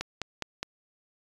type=click train; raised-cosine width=0.2 ms; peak=-14 dBFS; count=4; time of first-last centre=0.01-0.63 s; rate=4.84 Hz; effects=resampled to 24000 Hz